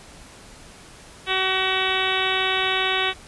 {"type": "harmonic tone", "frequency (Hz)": 377.8, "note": "F#4", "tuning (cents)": 36, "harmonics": [1, 2, 3, 4, 5, 6, 7, 8, 9, 10], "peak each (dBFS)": [-29, -29, -29, -29, -29, -29, -29, -29, -29, -29], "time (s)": [1.26, 3.14], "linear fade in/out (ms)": 50, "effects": ["pink hiss -45 dBFS RMS until 3.27 s", "resampled to 24000 Hz"]}